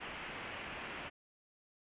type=low-pass noise; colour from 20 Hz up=white; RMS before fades=-45 dBFS; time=0-1.1 s; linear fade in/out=20 ms; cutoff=3000 Hz; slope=48 dB/octave; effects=resampled to 8000 Hz